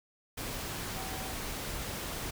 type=tone in noise; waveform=sine; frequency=761 Hz; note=F#5; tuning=48 cents sharp; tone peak=-46 dBFS; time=0.95-1.33 s; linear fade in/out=10 ms; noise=pink; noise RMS=-38 dBFS; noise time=0.37-2.31 s; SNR=-11 dB; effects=none

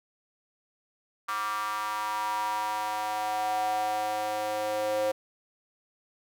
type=tone with high-pass filter sweep; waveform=square; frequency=106.4 Hz; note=G#2; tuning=42 cents sharp; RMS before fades=-30 dBFS; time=1.28-5.12 s; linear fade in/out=10 ms; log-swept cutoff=1200 to 550 Hz; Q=6.3; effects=none

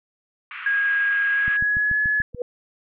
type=band-pass noise; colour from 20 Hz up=pink; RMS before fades=-35 dBFS; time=0.51-1.57 s; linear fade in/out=2 ms; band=1200 to 2800 Hz; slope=48 dB/octave
type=tone with pitch glide; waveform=sine; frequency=1638 to 1703.6 Hz; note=G#6 to G#6; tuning=-24 to +44 cents; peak=-18 dBFS; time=0.66-2.22 s; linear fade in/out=2 ms; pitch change=+68 cents; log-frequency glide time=1.27-1.98 s
type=click train; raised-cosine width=5 ms; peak=-21 dBFS; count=7; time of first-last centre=1.48-2.347 s; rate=6.92 Hz
type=tone with exponential growth; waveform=sine; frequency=489.2 Hz; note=B4; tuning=16 cents flat; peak=-19 dBFS; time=2.33-2.42 s; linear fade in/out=2 ms; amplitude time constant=19 ms
effects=none

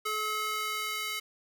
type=tone with high-pass filter sweep; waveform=square; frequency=428.7 Hz; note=A4; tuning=45 cents flat; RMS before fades=-33 dBFS; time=0.05-1.2 s; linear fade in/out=10 ms; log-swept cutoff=950 to 2100 Hz; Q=1.3; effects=10-bit

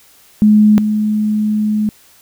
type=tone pair in turn; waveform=sine; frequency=211.8 / 212.6 Hz; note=G#3 / G#3; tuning=+34 / +41 cents; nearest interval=unison; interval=7 cents; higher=second; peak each=-5 / -12 dBFS; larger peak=first; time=0.42-0.78 / 0.78-1.89 s; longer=second; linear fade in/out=0 ms; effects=white hiss -47 dBFS RMS until 2.21 s

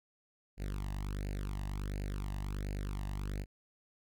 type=tone with flanger; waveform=sawtooth; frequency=49.34 Hz; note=G1; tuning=12 cents sharp; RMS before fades=-38 dBFS; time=0.57-3.46 s; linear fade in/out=50 ms; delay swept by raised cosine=0.43 to 1.08 ms; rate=1.4 Hz; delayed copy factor=+1; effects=none

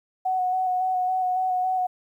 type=tone with vibrato; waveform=sine; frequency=740 Hz; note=F#5; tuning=in tune; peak=-21 dBFS; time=0.25-1.87 s; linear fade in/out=10 ms; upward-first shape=square; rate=3.6 Hz; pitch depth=17 cents each way; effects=10-bit

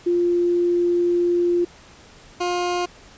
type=tone pair in turn; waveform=sine / 20% pulse; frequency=349.2 / 354.7 Hz; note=F4 / F4; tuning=0 / +27 cents; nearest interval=unison; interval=27 cents; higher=second; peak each=-16 dBFS; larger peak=neither; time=0.06-1.65 / 2.4-2.86 s; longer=first; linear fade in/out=10 ms; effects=pink hiss -47 dBFS RMS until 3.17 s + resampled to 16000 Hz

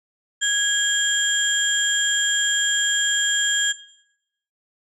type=tone cluster; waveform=sine; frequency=1653 / 3232 / 7250 Hz; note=G#6 / G#7 / A#8; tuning=-9 / -48 / -49 cents; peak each=-22 dBFS; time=0.41-3.73 s; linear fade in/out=20 ms; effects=noise-tail reverb RT60 0.8 s tail -17 dB re dry + tanh soft clip ceiling -10 dBFS

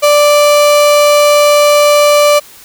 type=tone; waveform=35% pulse; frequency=587.3 Hz; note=D5; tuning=in tune; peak=-3 dBFS; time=0.02-2.4 s; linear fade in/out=20 ms; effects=white hiss -37 dBFS RMS until 2.64 s

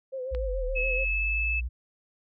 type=tone with vibrato; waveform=sine; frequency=518 Hz; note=C5; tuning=17 cents flat; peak=-31 dBFS; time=0.12-1.05 s; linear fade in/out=20 ms; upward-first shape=sine; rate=7 Hz; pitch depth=56 cents each way
type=exponential two-way sweep; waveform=sine; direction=down then up; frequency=61.74 to 36.71 to 61.74 Hz; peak=-28 dBFS; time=0.31-1.69 s; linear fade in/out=20 ms; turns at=0.69 s
type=click; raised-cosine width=0.3 ms; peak=-25 dBFS; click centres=0.349 s
type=tone with pitch glide; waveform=sine; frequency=2586 to 2613 Hz; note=E7 to E7; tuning=-34 to -16 cents; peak=-26 dBFS; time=0.75-1.61 s; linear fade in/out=20 ms; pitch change=+18 cents; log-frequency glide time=0.96-1.23 s
effects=none

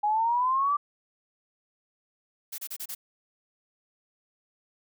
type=exponential sweep; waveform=sine; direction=up; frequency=824 to 1181 Hz; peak=-22 dBFS; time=0.03-0.77 s; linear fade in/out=10 ms
type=noise bursts; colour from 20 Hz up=blue; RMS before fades=-36 dBFS; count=5; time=2.52-2.95 s; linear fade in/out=10 ms; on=62 ms; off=30 ms
effects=none

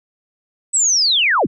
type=linear sweep; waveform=sine; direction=down; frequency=8100 to 73.42 Hz; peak=-12 dBFS; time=0.73-1.47 s; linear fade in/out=20 ms; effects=none

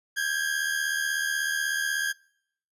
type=tone pair together; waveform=40% pulse; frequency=1584.9 / 1661.2 Hz; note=G6 / G#6; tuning=+19 / 0 cents; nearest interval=minor second; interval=81 cents; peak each=-28 / -27 dBFS; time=0.16-2.13 s; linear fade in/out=20 ms; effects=noise-tail reverb RT60 0.7 s tail -26 dB re dry + resampled to 32000 Hz

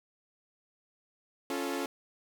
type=chord; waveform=sawtooth; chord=Db augmented; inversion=none; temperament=equal with one note detuned; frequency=277.2 / 349.2 / 438 Hz; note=Db4 / F4 / A4; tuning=0 / 0 / -8 cents; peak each=-31 / -33 / -34 dBFS; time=1.5-1.86 s; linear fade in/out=2 ms; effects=none

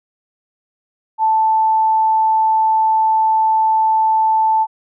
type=tone; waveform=sine; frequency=880 Hz; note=A5; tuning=in tune; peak=-11 dBFS; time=1.18-4.67 s; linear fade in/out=50 ms; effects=none

